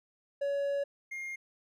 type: tone pair in turn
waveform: triangle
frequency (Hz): 563 / 2126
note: C#5 / C7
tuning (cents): +27 / +27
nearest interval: octave + major seventh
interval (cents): 2300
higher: second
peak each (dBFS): -27 / -35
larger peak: first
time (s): 0.41-0.84 / 1.11-1.36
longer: first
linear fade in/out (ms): 10
effects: none